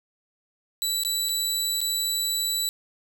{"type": "tone with dropouts", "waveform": "20% pulse", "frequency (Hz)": 3951, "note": "B7", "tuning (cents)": 0, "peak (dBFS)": -18, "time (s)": [0.82, 2.69], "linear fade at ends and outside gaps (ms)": 0, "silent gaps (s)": [[1.035, 1.049], [1.287, 1.292], [1.806, 1.814]], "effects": []}